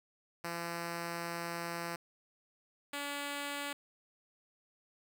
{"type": "tone pair in turn", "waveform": "5% pulse", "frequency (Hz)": [170, 285.9], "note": ["F3", "D4"], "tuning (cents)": [-46, -46], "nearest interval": "major sixth", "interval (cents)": 900, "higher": "second", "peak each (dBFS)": -26, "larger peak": "neither", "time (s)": [[0.44, 1.96], [2.93, 3.73]], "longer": "first", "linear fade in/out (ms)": 5, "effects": []}